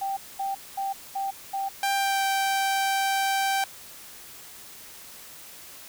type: tone bursts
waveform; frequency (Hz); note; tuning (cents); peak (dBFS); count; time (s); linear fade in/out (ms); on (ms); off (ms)
sine; 784; G5; 0; -26; 5; 0.01-1.69; 10; 160; 220
type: tone with pitch glide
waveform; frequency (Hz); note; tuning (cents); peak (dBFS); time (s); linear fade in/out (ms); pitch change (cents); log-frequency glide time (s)
sawtooth; 790 to 780.5; G5 to G5; +13 to -8; -19; 1.83-3.64; 2; -21; 1.94-2.24
effects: white hiss -45 dBFS RMS until 5.88 s